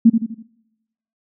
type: tone with echo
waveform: sine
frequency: 228.2 Hz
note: A#3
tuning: 37 cents flat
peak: -5 dBFS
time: 0.05-0.1 s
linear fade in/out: 10 ms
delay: 82 ms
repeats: 4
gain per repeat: -7 dB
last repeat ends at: 0.428 s
effects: noise-tail reverb RT60 1.0 s tail -26 dB re dry